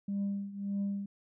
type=tone with tremolo; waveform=sine; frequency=199.7 Hz; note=G3; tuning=32 cents sharp; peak=-27 dBFS; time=0.08-1.06 s; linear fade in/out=5 ms; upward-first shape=triangle; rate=1.7 Hz; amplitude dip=85%; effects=tanh soft clip ceiling -28 dBFS